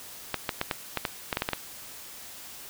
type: clicks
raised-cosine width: 0.3 ms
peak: -10 dBFS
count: 11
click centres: 0.343 / 0.492 / 0.614 / 0.712 / 0.973 / 1.052 / 1.328 / 1.371 / 1.421 / 1.489 / 1.533 s
effects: white hiss -44 dBFS RMS until 2.69 s